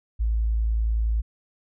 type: tone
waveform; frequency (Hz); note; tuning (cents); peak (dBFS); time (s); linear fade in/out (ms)
sine; 55.3; A1; +9; -20; 0.19-1.22; 20
effects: none